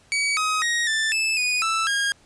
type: tone with pitch steps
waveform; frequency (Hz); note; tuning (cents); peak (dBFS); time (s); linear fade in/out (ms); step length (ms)
sawtooth; 2271 / 1263 / 1880 / 1769 / 2623 / 2472 / 1322 / 1626; C#7 / D#6 / A#6 / A6 / E7 / D#7 / E6 / G#6; +41 / +26 / +14 / +9 / -9 / -12 / +5 / -37; -17; 0.12-2.12; 0; 250
effects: pink hiss -56 dBFS RMS until 2.25 s + resampled to 22050 Hz